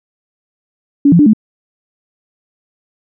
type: tone with pitch steps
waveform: sine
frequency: 283.5 / 171.7 / 294.4 / 215.6 Hz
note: C#4 / F3 / D4 / A3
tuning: +39 / -29 / +4 / -35 cents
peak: -4 dBFS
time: 1.05-1.334 s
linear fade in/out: 5 ms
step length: 71 ms
effects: none